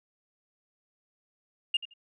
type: tone with echo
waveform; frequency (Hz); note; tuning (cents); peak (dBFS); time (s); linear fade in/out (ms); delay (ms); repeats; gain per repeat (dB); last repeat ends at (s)
sine; 2825; F7; +19; -21; 1.74-1.77; 5; 84; 2; -15; 1.938
effects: tanh soft clip ceiling -19 dBFS